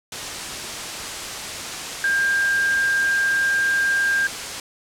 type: tone in noise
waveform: sine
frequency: 1600 Hz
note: G6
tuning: 35 cents sharp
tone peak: -17 dBFS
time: 2.04-4.27 s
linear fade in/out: 2 ms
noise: white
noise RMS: -29 dBFS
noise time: 0.12-4.6 s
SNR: +9 dB
effects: low-pass 8000 Hz 12 dB/octave